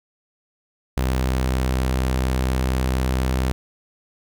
sawtooth tone, 64.3 Hz, C2, 30 cents flat, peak -15 dBFS, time 0.97-3.52 s, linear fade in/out 0 ms, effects none

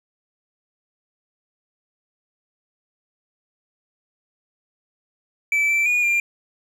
triangle tone with pitch steps, 2315 / 2334 / 2447 / 2390 Hz, D7 / D7 / D#7 / D7, -25 / -11 / -29 / +30 cents, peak -15 dBFS, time 5.52-6.2 s, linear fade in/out 2 ms, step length 170 ms, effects none

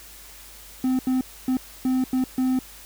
triangle tone bursts at uneven times, 257.8 Hz, C4, 26 cents flat, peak -17 dBFS, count 6, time 0.84-0.99 / 1.07-1.21 / 1.48-1.57 / 1.85-2.04 / 2.13-2.24 / 2.38-2.59 s, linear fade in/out 2 ms, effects added 50 Hz sine -50 dBFS peak until 2.85 s + white hiss -45 dBFS RMS until 2.85 s

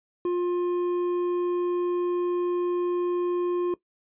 sine tone with hard clipping, 353.4 Hz, F4, 21 cents sharp, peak -24 dBFS, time 0.25-3.74 s, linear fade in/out 2 ms, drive 5 dB, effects noise-tail reverb RT60 0.1 s tail -18 dB re dry + resampled to 8000 Hz

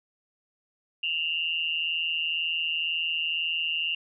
sine tone with amplitude modulation, 2794 Hz, F7, in tune, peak -22 dBFS, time 1.03-3.95 s, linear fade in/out 5 ms, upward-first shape sine, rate 162 Hz, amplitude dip 80%, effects none

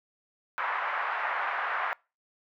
pink band-pass noise, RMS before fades -31 dBFS, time 0.58-1.93 s, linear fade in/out 0 ms, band 820 to 1900 Hz, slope 24 dB/octave, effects noise-tail reverb RT60 0.3 s tail -25 dB re dry

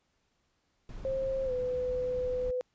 brown noise, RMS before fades -43 dBFS, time 0.89-2.51 s, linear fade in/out 2 ms
sine tone with pitch glide, 532 to 502.1 Hz, C5 to B4, +29 to +29 cents, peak -29 dBFS, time 1.05-2.61 s, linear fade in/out 0 ms, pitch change -100 cents, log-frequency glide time 1.45-1.52 s
effects pink hiss -75 dBFS RMS until 2.74 s + resampled to 16000 Hz

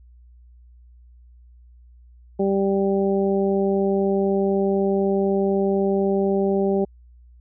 harmonic tone, 196 Hz, G3, in tune, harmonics 1 / 2 / 3 / 4, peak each -22 / -20 / -27 / -31 dBFS, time 2.39-6.85 s, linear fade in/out 10 ms, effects added 60 Hz sine -46 dBFS peak until 7.4 s

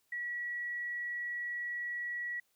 sine tone, 1930 Hz, B6, 40 cents flat, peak -35 dBFS, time 0.12-2.4 s, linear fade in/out 5 ms, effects white hiss -75 dBFS RMS until 2.55 s

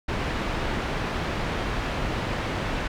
pink low-pass noise, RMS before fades -28 dBFS, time 0.08-2.88 s, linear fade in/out 10 ms, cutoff 2800 Hz, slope 12 dB/octave, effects none

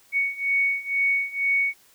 sine beating tone pair, 2226 / 2228.1 Hz, C#7 / C#7, +7 / +8 cents, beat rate 2.1 Hz, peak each -25 / -23 dBFS, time 0.12-1.74 s, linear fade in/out 50 ms, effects white hiss -57 dBFS RMS until 1.94 s

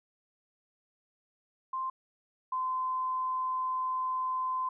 sine tone pair in turn, 1046.5 / 1029.7 Hz, C6 / C6, 0 / -28 cents, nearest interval unison, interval 28 cents, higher first, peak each -31 / -29 dBFS, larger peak second, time 1.73-1.9 / 2.52-4.69 s, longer second, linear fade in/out 5 ms, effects none

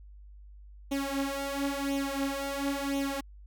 sawtooth tone with flanger, 277.2 Hz, C#4, in tune, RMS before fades -32 dBFS, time 0.91-3.21 s, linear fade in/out 10 ms, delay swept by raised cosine 0.31 to 5.81 ms, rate 0.97 Hz, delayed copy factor +0.8, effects added 50 Hz sine -47 dBFS peak until 3.46 s

